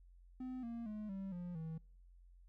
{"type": "tone with pitch steps", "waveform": "triangle", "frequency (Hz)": [255.5, 232.9, 212.4, 193.63, 176.54, 160.95], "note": ["C4", "A#3", "G#3", "G3", "F3", "E3"], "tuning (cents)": [-41, -1, 39, -21, 19, -41], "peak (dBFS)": -40, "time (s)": [0.4, 1.78], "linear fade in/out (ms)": 5, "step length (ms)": 230, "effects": ["noise-tail reverb RT60 0.6 s tail -26 dB re dry", "added 44 Hz sine -59 dBFS peak until 2.48 s"]}